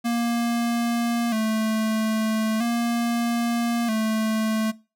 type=tone with vibrato; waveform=square; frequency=227 Hz; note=A#3; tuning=46 cents flat; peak=-22 dBFS; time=0.04-4.72 s; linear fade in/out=20 ms; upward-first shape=square; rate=0.39 Hz; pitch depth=61 cents each way; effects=noise-tail reverb RT60 0.3 s tail -21 dB re dry